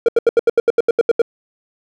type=tone bursts; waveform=triangle; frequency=466.2 Hz; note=A#4; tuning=in tune; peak=-6 dBFS; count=12; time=0.06-1.218 s; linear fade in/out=2 ms; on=25 ms; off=78 ms; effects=none